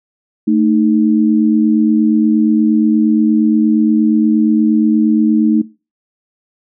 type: tone pair together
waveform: sine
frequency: 221.5 / 310 Hz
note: A3 / D#4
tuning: +12 / -6 cents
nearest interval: tritone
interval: 582 cents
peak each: -11 / -13 dBFS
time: 0.47-5.62 s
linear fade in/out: 10 ms
effects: noise-tail reverb RT60 0.3 s tail -20 dB re dry